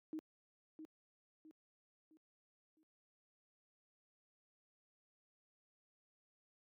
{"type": "tone with echo", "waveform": "sine", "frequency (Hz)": 313.8, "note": "D#4", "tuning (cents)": 15, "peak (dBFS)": -40, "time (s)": [0.13, 0.19], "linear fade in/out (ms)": 0, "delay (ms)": 660, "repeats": 4, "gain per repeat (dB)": -8, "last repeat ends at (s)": 2.83, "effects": ["high-pass 200 Hz 12 dB/octave", "MP3 96 kbps"]}